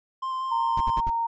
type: tone with vibrato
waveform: triangle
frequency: 1046.5 Hz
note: C6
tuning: in tune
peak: -25 dBFS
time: 0.22-1.01 s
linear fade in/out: 10 ms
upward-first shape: square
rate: 5.3 Hz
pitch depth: 9 cents each way
type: tone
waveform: sine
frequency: 924 Hz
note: A#5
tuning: 16 cents flat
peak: -23 dBFS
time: 0.51-1.27 s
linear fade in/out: 10 ms
type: noise bursts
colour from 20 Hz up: brown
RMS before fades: -29 dBFS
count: 4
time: 0.77-1.101 s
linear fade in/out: 5 ms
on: 37 ms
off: 61 ms
effects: resampled to 16000 Hz